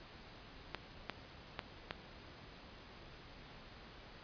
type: clicks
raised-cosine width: 0.3 ms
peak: -22 dBFS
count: 4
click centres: 0.747 / 1.097 / 1.592 / 1.909 s
effects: pink hiss -55 dBFS RMS until 4.23 s + resampled to 11025 Hz